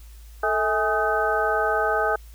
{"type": "tone cluster", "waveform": "sine", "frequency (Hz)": [440.1, 646, 827, 1255, 1530], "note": ["A4", "E5", "G#5", "D#6", "G6"], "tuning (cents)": [0, -35, -8, 15, -42], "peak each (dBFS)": -26, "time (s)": [0.43, 2.16], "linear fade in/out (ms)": 5, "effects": ["added 55 Hz sine -41 dBFS peak until 2.34 s", "white hiss -55 dBFS RMS until 2.34 s"]}